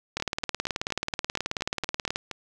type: two click trains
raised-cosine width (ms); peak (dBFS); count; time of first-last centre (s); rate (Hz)
0.2; -15 / -10; 10 / 38; 0.2-2.313 / 0.17-2.159; 4.26 / 18.6
effects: none